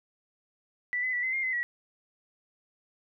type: tone with pitch steps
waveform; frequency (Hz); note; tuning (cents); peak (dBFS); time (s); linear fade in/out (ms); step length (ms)
sine; 1970 / 2022 / 1957 / 2049 / 2122 / 2043 / 1926; B6 / B6 / B6 / C7 / C7 / C7 / B6; -5 / +40 / -16 / -37 / +24 / -42 / -44; -27; 0.93-1.63; 0; 100
effects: none